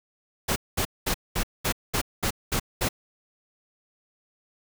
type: noise bursts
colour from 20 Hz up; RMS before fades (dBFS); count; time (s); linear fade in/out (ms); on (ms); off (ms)
pink; -25; 9; 0.48-2.889; 10; 81; 210
effects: none